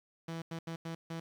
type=tone bursts at uneven times; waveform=sawtooth; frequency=164.81 Hz; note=E3; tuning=in tune; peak=-34 dBFS; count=5; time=0.28-0.42 / 0.51-0.59 / 0.67-0.76 / 0.85-0.95 / 1.1-1.2 s; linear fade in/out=5 ms; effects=low-pass 6000 Hz 12 dB/octave + 10-bit